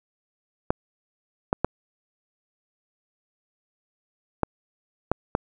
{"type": "clicks", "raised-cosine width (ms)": 1, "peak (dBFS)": -6, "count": 6, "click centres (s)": [0.705, 1.529, 1.646, 4.433, 5.116, 5.351], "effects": []}